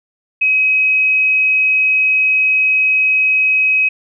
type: tone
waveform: sine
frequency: 2540 Hz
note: D#7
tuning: 35 cents sharp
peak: -10 dBFS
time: 0.41-3.89 s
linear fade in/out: 10 ms
effects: none